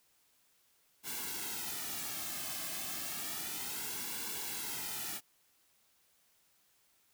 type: noise with flanger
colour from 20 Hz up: white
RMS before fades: -40 dBFS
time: 1.03-5.21 s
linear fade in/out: 50 ms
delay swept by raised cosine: 1.6 to 2.13 ms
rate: 0.31 Hz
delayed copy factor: -0.7
effects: white hiss -71 dBFS RMS until 7.13 s